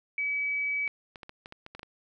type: tone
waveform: sine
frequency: 2284 Hz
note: D7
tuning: 49 cents flat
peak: -27 dBFS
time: 0.18-0.88 s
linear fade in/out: 2 ms
type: clicks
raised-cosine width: 0.3 ms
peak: -27 dBFS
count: 10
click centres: 0.877 / 1.158 / 1.232 / 1.294 / 1.459 / 1.524 / 1.664 / 1.75 / 1.794 / 1.831 s
effects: none